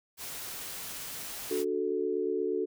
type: noise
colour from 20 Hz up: white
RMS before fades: -40 dBFS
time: 0.17-1.65 s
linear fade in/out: 50 ms
type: chord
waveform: sine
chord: D major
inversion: none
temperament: equal with one note detuned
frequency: 293.7 / 370 / 438.7 Hz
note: D4 / F#4 / A4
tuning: 0 / 0 / -5 cents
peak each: -36 / -31 / -31 dBFS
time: 1.5-2.66 s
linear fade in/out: 20 ms
effects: none